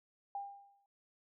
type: tone with exponential decay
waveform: sine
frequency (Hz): 800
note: G5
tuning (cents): +35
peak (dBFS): -36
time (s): 0.35-0.86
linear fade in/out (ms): 2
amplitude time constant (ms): 110
effects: noise-tail reverb RT60 0.4 s tail -25 dB re dry

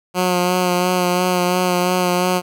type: tone with vibrato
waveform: 10% pulse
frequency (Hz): 180.2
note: F#3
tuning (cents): -45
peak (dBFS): -7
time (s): 0.14-2.42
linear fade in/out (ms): 50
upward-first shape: sine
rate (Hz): 2.9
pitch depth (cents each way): 22
effects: none

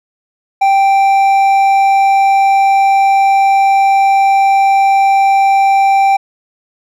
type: tone with hard clipping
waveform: triangle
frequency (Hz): 784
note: G5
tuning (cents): 0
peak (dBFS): -8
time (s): 0.61-6.17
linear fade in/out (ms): 10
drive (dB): 9
effects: none

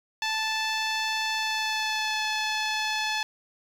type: tone with pitch glide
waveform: 10% pulse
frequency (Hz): 877 to 863.4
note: A5 to A5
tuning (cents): -6 to -33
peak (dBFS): -17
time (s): 0.22-3.23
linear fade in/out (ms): 2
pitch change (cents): -27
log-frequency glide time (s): 1.34-2.24
effects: low-pass 7000 Hz 12 dB/octave + 8-bit

